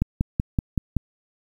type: click train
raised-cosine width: 5 ms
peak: -8 dBFS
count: 6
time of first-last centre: 0.02-0.967 s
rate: 5.28 Hz
effects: 8-bit